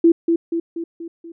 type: tone with echo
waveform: sine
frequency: 334.5 Hz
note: E4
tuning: 25 cents sharp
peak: -8 dBFS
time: 0.04-0.12 s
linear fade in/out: 5 ms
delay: 240 ms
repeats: 5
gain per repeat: -5 dB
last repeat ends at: 1.32 s
effects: none